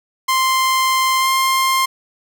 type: tone with pitch glide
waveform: sawtooth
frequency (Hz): 1046.5 to 1056.8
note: C6 to C6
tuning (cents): 0 to +17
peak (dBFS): -10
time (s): 0.28-1.86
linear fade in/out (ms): 10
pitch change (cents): +17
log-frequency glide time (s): 1.19-1.29
effects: none